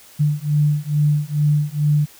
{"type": "beating tone pair", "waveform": "sine", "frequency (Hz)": [147.3, 149.6], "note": ["D3", "D3"], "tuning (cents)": [6, 32], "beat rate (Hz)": 2.3, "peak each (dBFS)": -18, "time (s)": [0.19, 2.06], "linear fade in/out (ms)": 20, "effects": ["white hiss -46 dBFS RMS until 2.19 s"]}